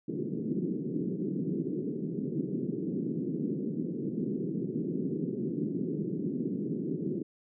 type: band-pass noise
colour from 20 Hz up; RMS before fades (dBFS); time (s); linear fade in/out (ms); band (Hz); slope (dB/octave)
pink; -33; 0.08-7.23; 10; 150 to 400; 48
effects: none